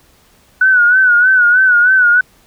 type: tone with vibrato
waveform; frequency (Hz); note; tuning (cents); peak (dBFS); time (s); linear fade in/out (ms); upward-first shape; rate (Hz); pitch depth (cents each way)
sine; 1480; F#6; 0; -6; 0.61-2.21; 5; sine; 3.2; 73
effects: pink hiss -50 dBFS RMS until 2.46 s